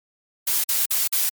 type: noise bursts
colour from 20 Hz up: blue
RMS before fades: -21 dBFS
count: 4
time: 0.47-1.294 s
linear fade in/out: 5 ms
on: 170 ms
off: 48 ms
effects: MP3 96 kbps